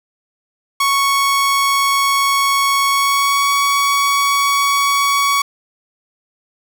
sawtooth tone with pitch glide, 1109 to 1123.2 Hz, C#6 to C#6, 0 to +22 cents, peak -9 dBFS, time 0.8-5.42 s, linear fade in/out 5 ms, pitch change +22 cents, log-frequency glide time 2.89-3.51 s, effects none

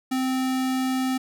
square tone, 259.8 Hz, C4, 12 cents flat, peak -23 dBFS, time 0.11-1.18 s, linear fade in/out 10 ms, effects none

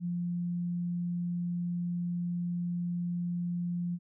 sine tone, 174.61 Hz, F3, in tune, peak -30 dBFS, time 0-3.99 s, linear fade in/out 50 ms, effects none

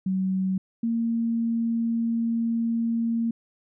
sine tone pair in turn, 188.9 / 230.3 Hz, F#3 / A#3, +36 / -21 cents, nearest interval minor third, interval 343 cents, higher second, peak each -22 dBFS, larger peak neither, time 0.06-0.58 / 0.83-3.31 s, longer second, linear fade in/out 5 ms, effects none

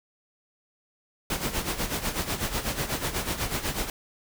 pink noise with tremolo, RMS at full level -27 dBFS, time 1.3-3.9 s, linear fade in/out 2 ms, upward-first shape sine, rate 8.1 Hz, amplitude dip 70%, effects none

